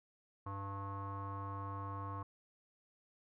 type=tone with low-pass filter; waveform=square; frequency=98.7 Hz; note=G2; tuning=12 cents sharp; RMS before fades=-43 dBFS; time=0.46-2.23 s; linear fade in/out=5 ms; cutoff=1100 Hz; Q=9; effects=none